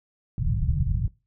white low-pass noise, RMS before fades -24 dBFS, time 0.38-1.08 s, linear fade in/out 2 ms, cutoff 150 Hz, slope 48 dB/octave, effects noise-tail reverb RT60 0.3 s tail -22 dB re dry

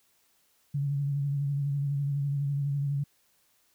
sine tone with vibrato, 141.4 Hz, C#3, 35 cents sharp, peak -26 dBFS, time 0.74-3.04 s, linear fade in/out 10 ms, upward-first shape sine, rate 12 Hz, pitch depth 36 cents each way, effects white hiss -68 dBFS RMS until 3.74 s

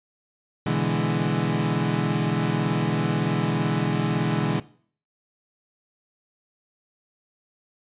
30% pulse chord, E dominant seventh, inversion second, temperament equal, 123.47 / 146.83 / 164.81 / 207.7 Hz, B2 / D3 / E3 / G#3, 0 / 0 / 0 / 0 cents, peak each -26 / -24 / -24 / -25 dBFS, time 0.66-4.6 s, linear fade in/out 5 ms, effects noise-tail reverb RT60 0.5 s tail -19 dB re dry + resampled to 8000 Hz

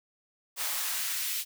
white noise with high-pass filter sweep, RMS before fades -32 dBFS, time 0.56-1.45 s, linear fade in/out 50 ms, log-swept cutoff 660 to 2700 Hz, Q 0.92, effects none

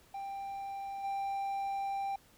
triangle tone with level steps, 789 Hz, G5, 11 cents sharp, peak -36 / -31 dBFS, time 0.14-2.16 s, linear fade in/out 5 ms, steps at 1.03 s, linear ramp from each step 20 ms, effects pink hiss -63 dBFS RMS until 2.37 s

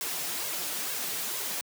white noise with flanger, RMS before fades -33 dBFS, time 0.01-1.61 s, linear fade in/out 0 ms, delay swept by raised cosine 1.8 to 6.9 ms, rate 2.2 Hz, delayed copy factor +0.8, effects high-pass 150 Hz 12 dB/octave

